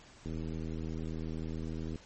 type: click train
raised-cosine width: 3 ms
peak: -27 dBFS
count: 137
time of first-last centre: 0.26-1.958 s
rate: 80.1 Hz
effects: pink hiss -56 dBFS RMS until 2.05 s + MP3 32 kbps